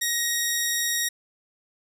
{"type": "tone", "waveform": "10% pulse", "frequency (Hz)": 1883, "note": "A#6", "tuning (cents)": 17, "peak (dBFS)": -14, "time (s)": [0.01, 1.09], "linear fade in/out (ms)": 10, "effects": []}